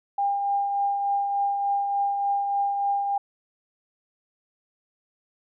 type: tone with tremolo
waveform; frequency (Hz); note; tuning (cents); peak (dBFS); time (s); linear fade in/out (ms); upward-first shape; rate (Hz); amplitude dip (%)
sine; 802; G5; +39; -20; 0.18-3.18; 5; triangle; 3.4; 40
effects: none

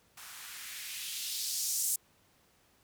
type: noise with band-pass filter sweep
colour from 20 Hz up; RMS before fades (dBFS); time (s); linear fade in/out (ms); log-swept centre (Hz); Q
violet; -37; 0.17-1.96; 5; 1000 to 8100; 1.6
effects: pink hiss -67 dBFS RMS until 2.83 s + high-pass 60 Hz 12 dB/octave

